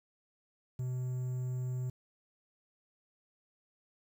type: tone with quantisation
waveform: triangle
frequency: 126.8 Hz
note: B2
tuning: 46 cents sharp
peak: -31 dBFS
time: 0.79-1.9 s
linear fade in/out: 5 ms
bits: 10
effects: none